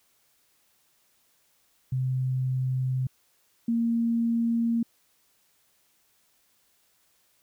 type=tone pair in turn; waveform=sine; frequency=129.4 / 231.8 Hz; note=C3 / A#3; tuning=-19 / -10 cents; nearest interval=minor seventh; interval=1009 cents; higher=second; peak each=-24 / -22 dBFS; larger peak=second; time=1.92-3.07 / 3.68-4.83 s; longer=neither; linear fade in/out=5 ms; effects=white hiss -67 dBFS RMS until 7.42 s